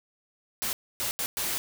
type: noise bursts at uneven times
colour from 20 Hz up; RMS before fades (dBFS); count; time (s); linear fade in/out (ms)
white; -30; 4; 0.62-0.73 / 1-1.11 / 1.19-1.26 / 1.37-1.58; 0
effects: none